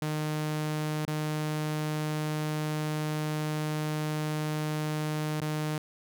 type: tone with dropouts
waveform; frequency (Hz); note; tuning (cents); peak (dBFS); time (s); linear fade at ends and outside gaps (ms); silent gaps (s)
sawtooth; 153.1; D#3; -28; -25; 0.02-5.78; 2; 1.052-1.077 / 5.405-5.417
effects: none